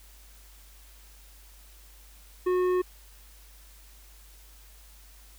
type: tone with tanh clipping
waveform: sine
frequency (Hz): 364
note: F#4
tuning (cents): -28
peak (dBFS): -24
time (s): 2.46-2.82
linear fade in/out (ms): 10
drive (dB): 11
effects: added 50 Hz sine -51 dBFS peak until 5.38 s + white hiss -56 dBFS RMS until 5.38 s